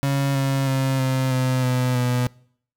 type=tone with pitch steps; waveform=35% pulse; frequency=138.59 / 136.05 / 133.56 / 131.11 / 128.71 / 126.36 / 124.04 Hz; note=C#3 / C#3 / C3 / C3 / C3 / B2 / B2; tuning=0 / -32 / +36 / +4 / -28 / +40 / +8 cents; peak=-17 dBFS; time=0.03-2.27 s; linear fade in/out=0 ms; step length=320 ms; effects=noise-tail reverb RT60 0.6 s tail -24 dB re dry